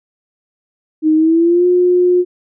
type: tone with pitch glide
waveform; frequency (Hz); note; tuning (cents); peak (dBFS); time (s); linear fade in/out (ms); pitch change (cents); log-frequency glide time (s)
sine; 312 to 358.4; D#4 to F4; +5 to +45; -8; 1.02-2.25; 50; +240; 1.15-1.66
effects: none